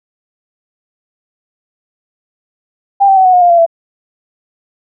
sine tone with pitch steps, 795 / 775.5 / 756.5 / 737.9 / 719.8 / 702.2 / 684.9 / 668.1 Hz, G5 / G5 / F#5 / F#5 / F#5 / F5 / F5 / E5, +24 / -19 / +38 / -5 / -48 / +9 / -34 / +23 cents, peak -4 dBFS, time 3-3.664 s, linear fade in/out 20 ms, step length 83 ms, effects none

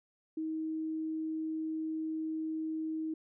sine tone, 316.7 Hz, D#4, 31 cents sharp, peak -33 dBFS, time 0.37-3.14 s, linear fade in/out 5 ms, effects none

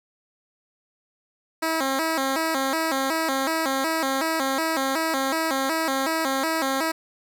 10% pulse tone with vibrato, 294.4 Hz, D4, 4 cents sharp, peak -14 dBFS, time 1.62-6.92 s, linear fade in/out 10 ms, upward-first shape square, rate 2.7 Hz, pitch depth 160 cents each way, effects none

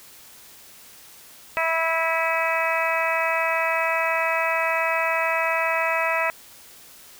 harmonic tone with a mistuned harmonic, 327.1 Hz, E4, 13 cents flat, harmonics 2 / 3 / 4 / 5 / 6 / 7 / 8, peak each -26 / -27 / -28 / -32 / -27 / -31 / -28 dBFS, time 1.57-6.3 s, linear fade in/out 0 ms, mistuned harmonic 8, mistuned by -35 cents, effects white hiss -47 dBFS RMS until 7.19 s

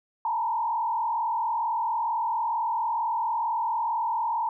sine tone with frequency modulation, 920 Hz, A#5, 23 cents flat, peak -24 dBFS, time 0.25-4.49 s, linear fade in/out 2 ms, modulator 42.2 Hz, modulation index 1.3, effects none

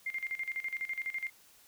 sine tone with tremolo, 2108 Hz, C7, 12 cents sharp, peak -32 dBFS, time 0.06-1.3 s, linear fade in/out 5 ms, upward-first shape square, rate 12 Hz, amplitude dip 80%, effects white hiss -61 dBFS RMS until 1.67 s

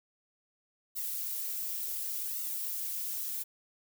violet noise with flanger, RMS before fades -36 dBFS, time 0.95-3.44 s, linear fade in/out 20 ms, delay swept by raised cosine 1.2 to 5.9 ms, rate 0.69 Hz, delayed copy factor -1, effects none

